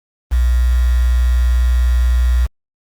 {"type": "tone with quantisation", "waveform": "sine", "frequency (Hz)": 61, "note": "B1", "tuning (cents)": -21, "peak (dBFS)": -10, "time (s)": [0.31, 2.47], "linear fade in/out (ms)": 20, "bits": 5, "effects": ["Opus 32 kbps"]}